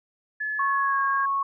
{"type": "tone with pitch glide", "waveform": "sine", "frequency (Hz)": [1717, 1629.1], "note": ["A6", "G#6"], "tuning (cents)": [-43, -34], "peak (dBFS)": -26, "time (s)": [0.4, 1.26], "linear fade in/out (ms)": 10, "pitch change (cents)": -91, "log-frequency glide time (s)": [0.66, 1.03]}
{"type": "tone", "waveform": "sine", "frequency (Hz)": 1102, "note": "C#6", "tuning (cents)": -11, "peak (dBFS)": -22, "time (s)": [0.59, 1.43], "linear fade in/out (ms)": 5}
{"effects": []}